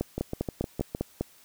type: two click trains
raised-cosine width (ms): 2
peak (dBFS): -14 / -17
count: 7 / 6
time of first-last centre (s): 0.01-1.21 / 0.18-0.949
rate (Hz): 5 / 6.5
effects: white hiss -57 dBFS RMS until 1.44 s